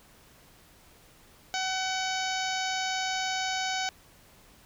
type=harmonic tone; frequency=754 Hz; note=F#5; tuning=32 cents sharp; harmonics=1 / 2 / 3 / 4 / 5 / 6 / 7 / 8 / 9; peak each=-32 / -35 / -37 / -38 / -39 / -40 / -40 / -41 / -42 dBFS; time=1.54-3.89 s; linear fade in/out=0 ms; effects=pink hiss -57 dBFS RMS until 4.65 s